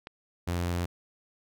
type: click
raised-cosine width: 0.3 ms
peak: -24 dBFS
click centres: 0.071 s
type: tone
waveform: sawtooth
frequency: 87.31 Hz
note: F2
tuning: in tune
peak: -24 dBFS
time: 0.47-0.86 s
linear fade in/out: 10 ms
effects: none